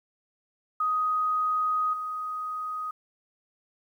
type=tone with level steps; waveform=sine; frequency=1251 Hz; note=D#6; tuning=9 cents sharp; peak=-23 / -30 dBFS; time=0.8-2.91 s; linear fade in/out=5 ms; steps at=1.93 s; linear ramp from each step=5 ms; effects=10-bit